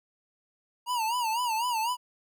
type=tone with vibrato; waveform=square; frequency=932.3 Hz; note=A#5; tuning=in tune; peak=-27 dBFS; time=0.86-1.97 s; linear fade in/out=50 ms; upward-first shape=sine; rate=4 Hz; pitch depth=120 cents each way; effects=none